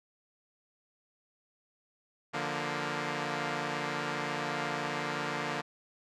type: chord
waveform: 5% pulse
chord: Bb major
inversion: first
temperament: equal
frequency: 146.83 / 174.61 / 233.1 Hz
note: D3 / F3 / Bb3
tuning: 0 / 0 / 0 cents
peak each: -24 / -27 / -25 dBFS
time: 2.33-5.62 s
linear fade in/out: 20 ms
effects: low-pass 5000 Hz 12 dB/octave